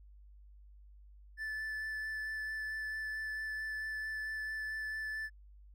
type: tone with vibrato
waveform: triangle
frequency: 1749 Hz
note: A6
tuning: 11 cents flat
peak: -35 dBFS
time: 1.37-5.3 s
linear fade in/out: 50 ms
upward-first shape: sine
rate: 4.5 Hz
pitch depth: 9 cents each way
effects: added 50 Hz sine -54 dBFS peak until 5.74 s